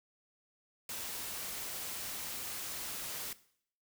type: noise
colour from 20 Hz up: white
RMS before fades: -41 dBFS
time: 0.89-3.33 s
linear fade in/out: 2 ms
effects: noise-tail reverb RT60 0.6 s tail -17 dB re dry